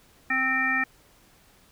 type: harmonic tone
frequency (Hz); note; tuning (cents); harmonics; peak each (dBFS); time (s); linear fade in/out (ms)
261.6; C4; 0; 1 / 3 / 5 / 7 / 9; -33 / -34 / -31 / -24 / -28; 0.3-0.84; 5
effects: pink hiss -58 dBFS RMS until 1.71 s